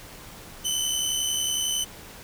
20% pulse tone pair together, 2983 / 3054 Hz, F#7 / G7, +13 / -46 cents, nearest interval unison, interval 41 cents, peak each -22 dBFS, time 0.64-1.85 s, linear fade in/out 20 ms, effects pink hiss -44 dBFS RMS until 2.23 s

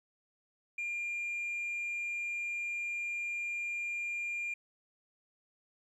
sine tone, 2400 Hz, D7, 37 cents sharp, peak -32 dBFS, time 0.78-4.54 s, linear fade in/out 5 ms, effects tanh soft clip ceiling -32 dBFS + 12-bit

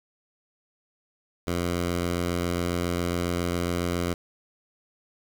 10% pulse tone, 87.31 Hz, F2, in tune, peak -17 dBFS, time 1.47-4.14 s, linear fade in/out 5 ms, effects 8-bit

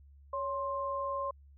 sine tone pair together, 558.3 / 1054 Hz, C#5 / C6, +12 / +12 cents, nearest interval major seventh, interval 1100 cents, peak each -36 / -34 dBFS, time 0.33-1.31 s, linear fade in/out 5 ms, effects added 70 Hz sine -54 dBFS peak until 1.57 s

